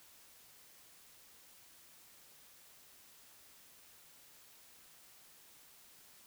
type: silence
effects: white hiss -61 dBFS RMS until 6.26 s